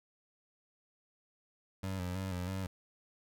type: tone with vibrato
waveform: 25% pulse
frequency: 92.5 Hz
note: F#2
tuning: in tune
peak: -32 dBFS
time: 1.83-2.67 s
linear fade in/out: 5 ms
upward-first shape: square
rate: 3.1 Hz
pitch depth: 53 cents each way
effects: none